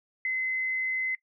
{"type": "tone", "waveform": "sine", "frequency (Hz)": 2047, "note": "C7", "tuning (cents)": -38, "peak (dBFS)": -26, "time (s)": [0.25, 1.15], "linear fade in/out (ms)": 2, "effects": ["noise-tail reverb RT60 0.1 s tail -21 dB re dry"]}